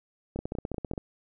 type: two click trains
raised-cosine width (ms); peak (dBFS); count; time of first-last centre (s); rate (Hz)
2; -19 / -21; 10 / 4; 0.39-0.978 / 0.36-0.936; 15.3 / 5.21
effects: none